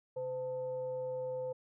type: tone with frequency modulation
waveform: sine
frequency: 511 Hz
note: C5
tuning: 41 cents flat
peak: -35 dBFS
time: 0.16-1.53 s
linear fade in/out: 10 ms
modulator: 378 Hz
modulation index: 0.33
effects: none